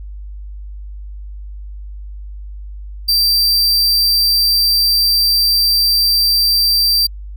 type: tone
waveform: 45% pulse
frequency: 4694 Hz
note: D8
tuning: 2 cents flat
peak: -10 dBFS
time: 3.08-7.07 s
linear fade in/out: 10 ms
effects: added 50 Hz sine -27 dBFS peak until 7.36 s